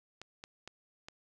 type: clicks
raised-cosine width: 0.2 ms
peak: -28 dBFS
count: 4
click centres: 0.216 / 0.439 / 0.676 / 1.085 s
effects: none